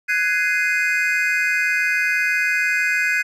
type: chord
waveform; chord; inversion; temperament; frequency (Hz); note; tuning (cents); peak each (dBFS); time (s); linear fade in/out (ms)
triangle; Ab dominant seventh; third; just; 1495.1 / 1661.2 / 2077 / 2492; Gb6 / Ab6 / C7 / Eb7; +18 / 0 / -13 / +2; -21; 0.08-3.23; 20
effects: none